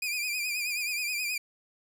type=tone with vibrato; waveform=sawtooth; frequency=2430 Hz; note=D#7; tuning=42 cents flat; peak=-26 dBFS; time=0.02-1.38 s; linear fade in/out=5 ms; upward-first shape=triangle; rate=9.4 Hz; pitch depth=83 cents each way; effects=none